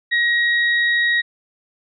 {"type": "tone pair together", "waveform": "sine", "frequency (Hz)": [1894, 3788], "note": ["A#6", "A#7"], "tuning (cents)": [27, 27], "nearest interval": "octave", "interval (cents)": 1200, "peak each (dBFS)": [-15, -24], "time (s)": [0.11, 1.22], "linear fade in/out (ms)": 20, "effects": []}